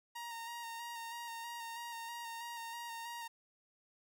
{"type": "tone with vibrato", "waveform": "sawtooth", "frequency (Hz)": 932.3, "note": "A#5", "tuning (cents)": 0, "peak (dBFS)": -39, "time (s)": [0.15, 3.28], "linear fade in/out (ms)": 10, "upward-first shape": "square", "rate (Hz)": 3.1, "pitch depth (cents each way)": 21, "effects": []}